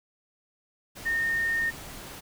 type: tone in noise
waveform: sine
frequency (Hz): 1833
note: A#6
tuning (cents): -30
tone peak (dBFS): -24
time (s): 1.05-1.71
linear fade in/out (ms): 20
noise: pink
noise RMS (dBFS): -42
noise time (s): 0.95-2.21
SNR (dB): +15
effects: none